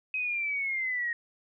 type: linear sweep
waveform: sine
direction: down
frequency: 2540 to 1864.7 Hz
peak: -28 dBFS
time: 0.14-1.13 s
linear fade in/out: 2 ms
effects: none